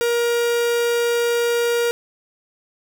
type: tone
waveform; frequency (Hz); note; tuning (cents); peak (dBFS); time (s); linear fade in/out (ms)
45% pulse; 472.9; A#4; +25; -17; 0.01-1.91; 0
effects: none